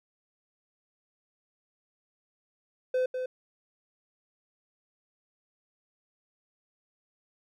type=tone with echo; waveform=triangle; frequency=510 Hz; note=C5; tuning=44 cents flat; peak=-22 dBFS; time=2.94-3.06 s; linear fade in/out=5 ms; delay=200 ms; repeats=1; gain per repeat=-6 dB; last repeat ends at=3.26 s; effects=none